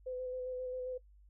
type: tone with vibrato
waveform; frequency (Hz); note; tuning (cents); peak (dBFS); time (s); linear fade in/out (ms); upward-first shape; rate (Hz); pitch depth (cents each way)
sine; 507; B4; +45; -37; 0.06-0.98; 10; square; 7.5; 15
effects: noise-tail reverb RT60 0.1 s tail -20 dB re dry + added 50 Hz sine -58 dBFS peak until 1.29 s